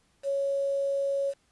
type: tone with quantisation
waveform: sine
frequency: 554.4 Hz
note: C#5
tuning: in tune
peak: -25 dBFS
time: 0.23-1.34 s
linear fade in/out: 50 ms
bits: 8
effects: pink hiss -68 dBFS RMS until 1.51 s + resampled to 24000 Hz